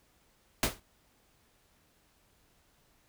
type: noise with exponential decay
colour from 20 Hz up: pink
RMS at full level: -22 dBFS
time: 0.63-0.8 s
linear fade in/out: 2 ms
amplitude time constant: 35 ms
effects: pink hiss -68 dBFS RMS until 3.08 s